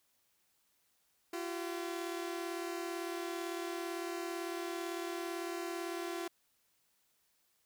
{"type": "tone pair together", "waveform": "sawtooth", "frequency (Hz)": [341.8, 379.7], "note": ["F4", "F#4"], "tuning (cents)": [-37, 45], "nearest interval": "major second", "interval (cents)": 182, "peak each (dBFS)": [-35, -39], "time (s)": [1.33, 6.28], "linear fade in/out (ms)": 5, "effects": ["white hiss -75 dBFS RMS until 7.65 s"]}